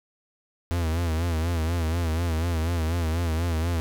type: tone with vibrato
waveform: 45% pulse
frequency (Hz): 82.9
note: E2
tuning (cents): +10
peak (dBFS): -23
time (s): 0.71-3.8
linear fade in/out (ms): 0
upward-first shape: sine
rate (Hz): 4.1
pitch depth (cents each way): 87
effects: none